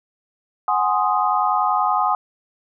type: chord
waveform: sine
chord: Ab dominant seventh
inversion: third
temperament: equal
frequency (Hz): 740 / 830.6 / 1046.5 / 1244.5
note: Gb5 / Ab5 / C6 / Eb6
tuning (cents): 0 / 0 / 0 / 0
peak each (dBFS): -22 / -21 / -23 / -21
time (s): 0.68-2.15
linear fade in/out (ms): 2
effects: none